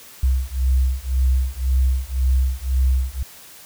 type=beating tone pair; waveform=sine; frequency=63.9 / 65.8 Hz; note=C2 / C2; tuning=-40 / +10 cents; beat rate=1.9 Hz; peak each=-19 dBFS; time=0.23-3.23 s; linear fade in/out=5 ms; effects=white hiss -43 dBFS RMS until 3.65 s